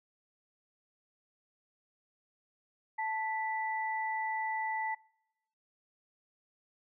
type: tone pair together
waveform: sine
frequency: 880 / 1975.5 Hz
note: A5 / B6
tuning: 0 / 0 cents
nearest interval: octave + major second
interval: 1400 cents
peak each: -33 / -37 dBFS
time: 2.98-4.95 s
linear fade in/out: 10 ms
effects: noise-tail reverb RT60 0.9 s tail -26 dB re dry